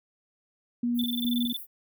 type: tone with tremolo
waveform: sine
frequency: 240 Hz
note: B3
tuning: 49 cents flat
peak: -24 dBFS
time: 0.83-1.53 s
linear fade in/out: 5 ms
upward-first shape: square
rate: 2.4 Hz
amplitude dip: 40%
type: high-pass noise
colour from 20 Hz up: white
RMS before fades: -41 dBFS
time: 0.94-1.67 s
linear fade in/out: 50 ms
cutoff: 11000 Hz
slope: 48 dB/octave
type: tone bursts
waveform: sine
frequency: 3520 Hz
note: A7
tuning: in tune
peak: -29 dBFS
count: 13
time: 0.99-1.566 s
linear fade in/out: 2 ms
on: 24 ms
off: 22 ms
effects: none